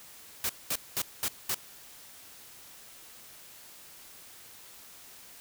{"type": "noise bursts", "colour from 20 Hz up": "white", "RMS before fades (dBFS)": -30, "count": 5, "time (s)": [0.44, 1.545], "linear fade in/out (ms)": 2, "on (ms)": 53, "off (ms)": 210, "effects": ["white hiss -51 dBFS RMS until 5.4 s"]}